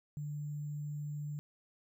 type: tone with sample-and-hold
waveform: sine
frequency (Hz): 147.7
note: D3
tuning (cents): +10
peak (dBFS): -37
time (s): 0.17-1.39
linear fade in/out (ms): 0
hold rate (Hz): 7350
effects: none